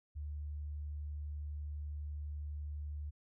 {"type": "tone", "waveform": "sine", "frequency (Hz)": 74, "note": "D2", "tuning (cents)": 14, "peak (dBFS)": -39, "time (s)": [0.15, 3.11], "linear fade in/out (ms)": 20, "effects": []}